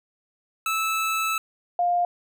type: tone pair in turn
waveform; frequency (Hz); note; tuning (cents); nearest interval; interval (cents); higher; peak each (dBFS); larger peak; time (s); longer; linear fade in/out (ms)
25% pulse / sine; 1310 / 704; E6 / F5; -11 / +14; major seventh; 1075; first; -19; neither; 0.66-1.38 / 1.79-2.05; first; 2
effects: none